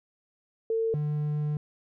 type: tone pair in turn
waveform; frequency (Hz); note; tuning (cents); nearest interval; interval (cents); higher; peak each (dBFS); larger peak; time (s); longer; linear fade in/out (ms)
sine / triangle; 449.7 / 149.33; A4 / D3; +38 / +29; octave + perfect fifth; 1909; first; -24; neither; 0.7-0.94 / 0.94-1.57; second; 2
effects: none